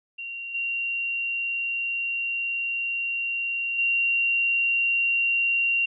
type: tone with level steps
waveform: sine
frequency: 2759 Hz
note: F7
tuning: 22 cents flat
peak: -32 / -25 / -20 dBFS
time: 0.18-5.86 s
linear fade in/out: 10 ms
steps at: 0.54 / 3.78 s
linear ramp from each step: 10 ms
effects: none